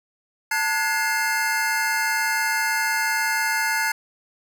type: tone cluster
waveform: square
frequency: 889 / 1453 / 1683 / 2106 Hz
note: A5 / F#6 / G#6 / C7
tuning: +18 / -32 / +23 / +11 cents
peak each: -27 dBFS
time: 0.51-3.92 s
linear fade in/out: 5 ms
effects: 9-bit